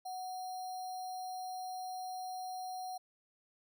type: tone with sample-and-hold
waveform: sine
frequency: 740 Hz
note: F#5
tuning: in tune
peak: -39 dBFS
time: 0.05-2.98 s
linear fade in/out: 10 ms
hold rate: 4900 Hz
effects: none

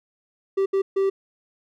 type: tone bursts at uneven times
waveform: triangle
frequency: 389.1 Hz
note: G4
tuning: 13 cents flat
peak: -16 dBFS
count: 3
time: 0.57-0.66 / 0.73-0.82 / 0.96-1.1 s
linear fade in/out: 10 ms
effects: none

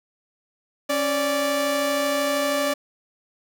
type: tone pair together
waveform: sawtooth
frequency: 275.6 / 584 Hz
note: C#4 / D5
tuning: -10 / -10 cents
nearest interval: octave + minor second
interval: 1300 cents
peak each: -23 / -18 dBFS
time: 0.89-2.74 s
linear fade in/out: 10 ms
effects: none

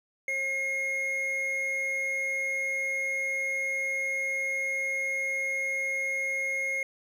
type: tone pair together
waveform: triangle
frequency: 537.2 / 2149 Hz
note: C5 / C7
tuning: +46 / +46 cents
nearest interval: 2 octaves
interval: 2400 cents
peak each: -37 / -26 dBFS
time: 0.28-6.83 s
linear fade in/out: 2 ms
effects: 11-bit

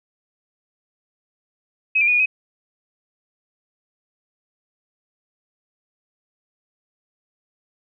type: tone with pitch steps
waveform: sine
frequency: 2547 / 2378 / 2465 / 2443 / 2530 Hz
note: D#7 / D7 / D#7 / D#7 / D#7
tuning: +40 / +21 / -17 / -32 / +28 cents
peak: -14 dBFS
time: 1.95-2.26 s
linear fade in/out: 10 ms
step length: 62 ms
effects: none

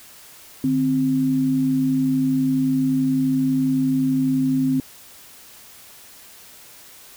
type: tone pair together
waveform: sine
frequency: 150.5 / 262.3 Hz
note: D3 / C4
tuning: +43 / +4 cents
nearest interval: minor seventh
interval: 961 cents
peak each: -26 / -17 dBFS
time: 0.64-4.8 s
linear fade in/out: 2 ms
effects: white hiss -45 dBFS RMS until 7.16 s

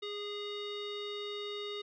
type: tone with low-pass filter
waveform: square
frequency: 412 Hz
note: G#4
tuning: 14 cents flat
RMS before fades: -40 dBFS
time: 0.02-1.82 s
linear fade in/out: 10 ms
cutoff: 3600 Hz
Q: 7.6
effects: none

